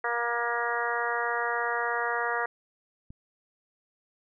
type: harmonic tone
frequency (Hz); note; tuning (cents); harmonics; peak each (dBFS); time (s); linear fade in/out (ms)
236.8; A#3; +27; 2 / 3 / 4 / 5 / 6 / 7 / 8; -34 / -34 / -34 / -34 / -34 / -34 / -34; 0.04-2.46; 5
type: click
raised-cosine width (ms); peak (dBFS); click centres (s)
5; -32; 3.105
effects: none